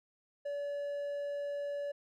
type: tone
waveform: triangle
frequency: 573 Hz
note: D5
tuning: 43 cents flat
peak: -33 dBFS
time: 0.45-1.92 s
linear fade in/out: 10 ms
effects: none